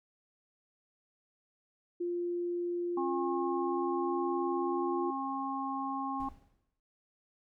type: tone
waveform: sine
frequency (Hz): 349.2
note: F4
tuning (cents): 0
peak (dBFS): -31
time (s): 2-5.11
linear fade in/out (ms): 10
type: harmonic tone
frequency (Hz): 270.2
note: C#4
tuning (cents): -44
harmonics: 1 / 3 / 4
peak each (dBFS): -37 / -37 / -37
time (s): 2.97-6.29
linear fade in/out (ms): 5
type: noise with exponential decay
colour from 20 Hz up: brown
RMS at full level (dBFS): -47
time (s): 6.2-6.8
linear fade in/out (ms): 2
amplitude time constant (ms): 130
effects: noise-tail reverb RT60 0.7 s tail -24 dB re dry